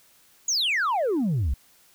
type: exponential sweep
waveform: sine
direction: down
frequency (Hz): 6980 to 58.27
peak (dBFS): -19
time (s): 0.48-1.54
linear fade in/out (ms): 5
effects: tanh soft clip ceiling -20 dBFS + white hiss -58 dBFS RMS until 1.94 s